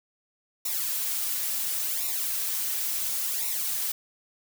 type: noise with flanger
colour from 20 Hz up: blue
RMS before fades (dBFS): -29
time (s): 0.65-3.92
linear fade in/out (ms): 5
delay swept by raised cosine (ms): 0.62 to 5.72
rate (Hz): 0.71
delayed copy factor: -0.75
effects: none